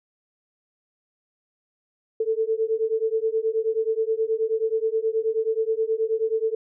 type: beating tone pair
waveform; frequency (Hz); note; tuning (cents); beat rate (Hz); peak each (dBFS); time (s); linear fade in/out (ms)
sine; 439.6 / 449; A4 / A4; -2 / +35; 9.4; -24; 2.2-6.55; 5
effects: none